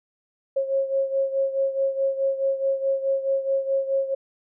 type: beating tone pair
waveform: sine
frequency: 541 / 545.7 Hz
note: C#5 / C#5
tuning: -42 / -27 cents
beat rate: 4.7 Hz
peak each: -22 / -27 dBFS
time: 0.56-4.15 s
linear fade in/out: 10 ms
effects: none